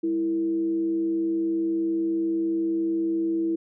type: tone with frequency modulation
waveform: sine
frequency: 329.6 Hz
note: E4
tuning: in tune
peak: -22 dBFS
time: 0.03-3.56 s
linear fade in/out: 10 ms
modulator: 129 Hz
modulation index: 0.27
effects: none